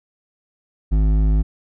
sine tone with hard clipping, 52.4 Hz, G#1, 16 cents sharp, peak -15 dBFS, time 0.91-1.43 s, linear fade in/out 20 ms, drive 10 dB, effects none

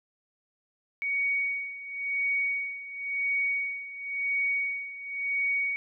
sine tone with tremolo, 2242 Hz, C#7, 19 cents sharp, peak -24 dBFS, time 1.02-5.76 s, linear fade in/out 0 ms, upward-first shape sine, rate 0.95 Hz, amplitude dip 80%, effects none

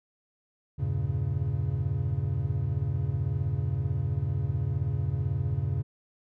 triangle chord, E diminished seventh, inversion none, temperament equal, 82.41 / 98 / 116.54 / 138.59 Hz, E2 / G2 / Bb2 / Db3, 0 / 0 / 0 / 0 cents, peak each -32 / -29 / -31 / -28 dBFS, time 0.78-5.83 s, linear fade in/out 20 ms, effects none

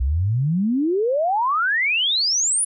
sine exponential sweep, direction up, 60.1 to 10230 Hz, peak -17 dBFS, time 0-2.65 s, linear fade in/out 10 ms, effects none

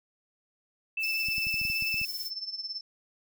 sine tone with vibrato, 2637 Hz, E7, in tune, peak -28 dBFS, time 0.97-2.05 s, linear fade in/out 5 ms, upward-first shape sine, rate 10 Hz, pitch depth 10 cents each way
violet noise, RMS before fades -41 dBFS, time 0.99-2.31 s, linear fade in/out 50 ms
sine tone with tremolo, 5300 Hz, E8, 9 cents sharp, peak -31 dBFS, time 1.03-2.81 s, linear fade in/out 5 ms, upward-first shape sine, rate 18 Hz, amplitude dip 75%
clicks, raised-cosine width 5 ms, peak -31 dBFS, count 10, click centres 1.286 / 1.382 / 1.469 / 1.542 / 1.615 / 1.652 / 1.7 / 1.824 / 1.943 / 2.015 s
effects none

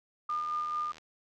sine tone with tremolo, 1210 Hz, D#6, 49 cents flat, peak -29 dBFS, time 0.29-0.92 s, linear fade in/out 5 ms, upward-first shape sine, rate 4.5 Hz, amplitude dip 30%
click train, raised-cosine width 0.2 ms, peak -33 dBFS, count 56, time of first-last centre 0.3-0.982 s, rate 80.6 Hz
effects none

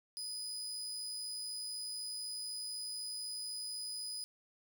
30% pulse tone, 4978 Hz, D#8, in tune, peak -37 dBFS, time 0.17-4.24 s, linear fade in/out 0 ms, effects none

